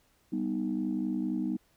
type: chord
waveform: sine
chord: G augmented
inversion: none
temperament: equal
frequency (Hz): 196 / 246.9 / 311.1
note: G3 / B3 / D#4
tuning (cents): 0 / 0 / 0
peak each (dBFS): -33 / -32 / -32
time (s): 0.32-1.57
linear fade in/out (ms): 10
effects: tanh soft clip ceiling -21 dBFS + pink hiss -68 dBFS RMS until 1.76 s

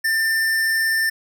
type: tone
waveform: square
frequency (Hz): 1791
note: A6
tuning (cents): +30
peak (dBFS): -18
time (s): 0.04-1.1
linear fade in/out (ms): 10
effects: none

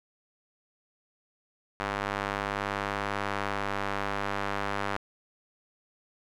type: tone with band-pass filter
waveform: square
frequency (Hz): 50.1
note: G1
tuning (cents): +38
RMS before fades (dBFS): -32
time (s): 1.8-4.97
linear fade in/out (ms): 0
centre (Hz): 1300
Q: 1
effects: none

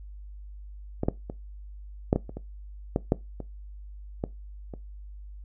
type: clicks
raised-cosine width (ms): 2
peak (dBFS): -13 / -9 / -21 / -6 / -11 / -25 / -22 / -10 / -7 / -22 / -14 / -24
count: 12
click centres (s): 1.034 / 1.085 / 1.299 / 2.129 / 2.16 / 2.294 / 2.37 / 2.961 / 3.121 / 3.403 / 4.239 / 4.738
effects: noise-tail reverb RT60 0.2 s tail -19 dB re dry + added 50 Hz sine -40 dBFS peak until 5.44 s

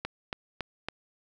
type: click train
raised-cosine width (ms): 0.3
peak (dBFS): -16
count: 4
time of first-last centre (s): 0.05-0.886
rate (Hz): 3.59
effects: none

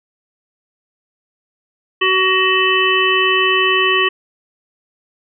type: harmonic tone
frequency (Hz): 375.6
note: F#4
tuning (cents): +26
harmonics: 1 / 3 / 5 / 7 / 8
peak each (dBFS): -18 / -18 / -18 / -18 / -18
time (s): 2.01-4.09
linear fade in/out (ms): 10
effects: none

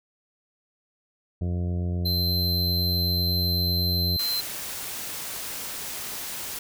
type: harmonic tone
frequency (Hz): 88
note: F2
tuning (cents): +14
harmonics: 1 / 2 / 3 / 4 / 5 / 6 / 7 / 8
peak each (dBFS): -25 / -31 / -42 / -40 / -44 / -50 / -46 / -51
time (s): 1.41-4.17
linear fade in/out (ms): 5
type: tone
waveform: square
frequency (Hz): 4099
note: C8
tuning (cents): -36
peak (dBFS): -25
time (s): 2.05-4.41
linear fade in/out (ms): 10
type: noise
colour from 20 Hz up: white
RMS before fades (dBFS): -34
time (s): 4.19-6.59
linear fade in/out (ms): 5
effects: none

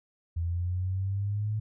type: exponential sweep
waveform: sine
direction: up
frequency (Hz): 83.2 to 108.7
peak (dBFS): -27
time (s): 0.36-1.6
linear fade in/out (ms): 10
effects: none

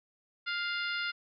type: harmonic tone with a mistuned harmonic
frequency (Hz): 703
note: F5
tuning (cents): +11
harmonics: 2 / 3 / 4 / 5 / 6 / 7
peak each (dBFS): -34 / -38 / -40 / -42 / -44 / -45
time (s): 0.46-1.12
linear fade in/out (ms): 20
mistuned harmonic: 3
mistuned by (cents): -20
effects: none

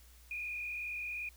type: tone with frequency modulation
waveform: sine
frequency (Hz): 2448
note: D#7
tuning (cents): -29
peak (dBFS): -37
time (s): 0.31-1.29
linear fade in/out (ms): 2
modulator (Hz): 42.4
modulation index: 1.4
effects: added 60 Hz sine -57 dBFS peak until 1.36 s + white hiss -63 dBFS RMS until 1.36 s

